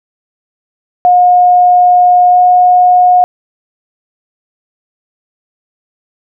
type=tone with pitch glide; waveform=sine; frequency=718 to 722.6 Hz; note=F5 to F#5; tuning=+48 to -41 cents; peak=-3 dBFS; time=1.05-3.24 s; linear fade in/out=0 ms; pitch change=+11 cents; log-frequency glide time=2.3-2.38 s; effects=none